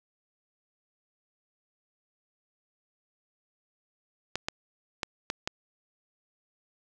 clicks, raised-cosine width 0.2 ms, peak -12 dBFS, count 5, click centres 4.356 / 4.485 / 5.032 / 5.301 / 5.475 s, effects none

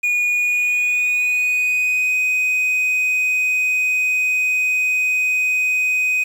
triangle tone with pitch glide, 2449 to 2505 Hz, D#7 to D#7, -28 to +11 cents, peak -14 dBFS, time 0.03-6.24 s, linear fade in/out 10 ms, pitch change +39 cents, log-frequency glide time 0.27-2.16 s, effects 7-bit

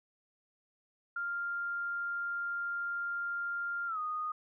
sine tone with pitch glide, 1396.9 to 1237.3 Hz, F6 to D#6, 0 to -10 cents, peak -33 dBFS, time 1.16-4.32 s, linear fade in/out 5 ms, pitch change -210 cents, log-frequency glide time 3.87-3.99 s, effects none

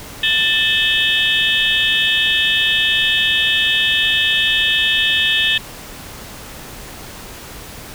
sine tone cluster, 1771 / 2604 / 3045 / 3318 / 3631 Hz, A6 / E7 / F#7 / G#7 / A#7, +11 / -22 / +49 / -2 / -46 cents, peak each -19 dBFS, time 0.23-5.58 s, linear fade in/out 5 ms, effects tanh soft clip ceiling -4 dBFS + pink hiss -34 dBFS RMS until 7.94 s

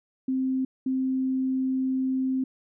sine tone pair in turn, 261.6 / 261.6 Hz, C4 / C4, 0 / 0 cents, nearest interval unison, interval 0 cents, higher neither, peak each -23 dBFS, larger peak neither, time 0.28-0.65 / 0.86-2.44 s, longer second, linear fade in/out 5 ms, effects none

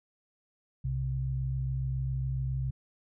sine tone pair together, 63.51 / 130.81 Hz, B1 / C3, +49 / 0 cents, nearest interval octave + minor second, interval 1251 cents, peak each -34 / -30 dBFS, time 0.84-2.71 s, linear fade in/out 10 ms, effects none

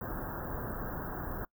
pink band-stop noise, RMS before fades -38 dBFS, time 0.01-1.45 s, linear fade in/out 2 ms, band 1700 to 14000 Hz, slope 96 dB/octave, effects noise-tail reverb RT60 0.1 s tail -25 dB re dry

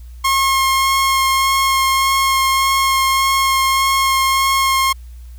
sawtooth tone with vibrato, 1076 Hz, C6, 48 cents sharp, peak -9 dBFS, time 0.24-4.93 s, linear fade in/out 10 ms, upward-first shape sine, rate 1.7 Hz, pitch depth 10 cents each way, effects added 60 Hz sine -32 dBFS peak until 5.38 s + white hiss -54 dBFS RMS until 5.38 s

